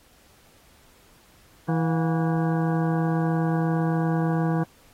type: harmonic tone with a mistuned harmonic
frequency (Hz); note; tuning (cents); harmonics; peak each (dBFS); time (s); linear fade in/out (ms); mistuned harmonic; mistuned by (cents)
162.9; E3; -20; 1 / 2 / 3 / 4 / 5 / 6 / 7 / 9 / 10; -22 / -28 / -32 / -34 / -36 / -38 / -39 / -41 / -42; 1.68-4.64; 10; 4; +140
effects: pink hiss -57 dBFS RMS until 4.93 s + AAC 48 kbps